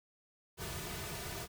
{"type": "noise with comb filter", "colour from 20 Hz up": "pink", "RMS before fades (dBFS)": -42, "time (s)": [0.57, 1.48], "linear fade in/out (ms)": 50, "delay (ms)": 3.7, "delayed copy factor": -0.8, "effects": []}